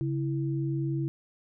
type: tone pair together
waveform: sine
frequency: 138.54 / 329.5 Hz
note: C#3 / E4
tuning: -1 / -1 cents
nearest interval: octave + minor third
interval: 1500 cents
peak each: -28 / -32 dBFS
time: 0.01-1.08 s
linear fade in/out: 0 ms
effects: none